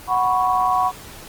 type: chord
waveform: sine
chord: F# suspended fourth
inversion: none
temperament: equal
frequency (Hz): 740 / 987.8 / 1108.7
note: F#5 / B5 / C#6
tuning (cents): 0 / 0 / 0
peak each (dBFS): -19 / -21 / -20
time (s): 0.07-0.92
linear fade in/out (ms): 50
effects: pink hiss -39 dBFS RMS until 1.28 s + Opus 24 kbps